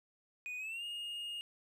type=tone with pitch glide; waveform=triangle; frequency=2479 to 2848 Hz; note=D#7 to F7; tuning=-7 to +33 cents; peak=-38 dBFS; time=0.46-1.41 s; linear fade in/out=0 ms; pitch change=+240 cents; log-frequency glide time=0.57-0.84 s; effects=none